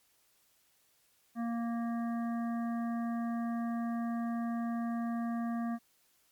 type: harmonic tone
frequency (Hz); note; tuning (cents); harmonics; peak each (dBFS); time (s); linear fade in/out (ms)
233.1; A#3; 0; 1 / 3 / 5 / 7 / 8; -32 / -42 / -46 / -53 / -55; 1.35-5.79; 50
effects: white hiss -70 dBFS RMS until 6.31 s + MP3 96 kbps